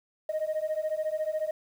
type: beating tone pair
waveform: sine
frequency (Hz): 615 / 629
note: D#5 / D#5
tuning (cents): -20 / +19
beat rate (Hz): 14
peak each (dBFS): -29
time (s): 0.29-1.51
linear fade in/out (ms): 5
effects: tanh soft clip ceiling -24 dBFS + 9-bit